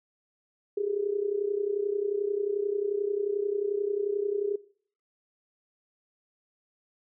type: tone with amplitude modulation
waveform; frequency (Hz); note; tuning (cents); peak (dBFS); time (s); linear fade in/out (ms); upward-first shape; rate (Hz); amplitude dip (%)
sine; 407.1; G#4; -35; -23; 0.77-4.56; 5; sine; 31.3; 85
effects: noise-tail reverb RT60 0.5 s tail -21 dB re dry